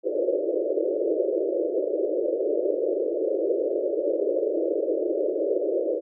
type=band-pass noise; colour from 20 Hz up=white; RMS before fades=-25 dBFS; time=0.03-6.01 s; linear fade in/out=50 ms; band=320 to 590 Hz; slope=96 dB/octave; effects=none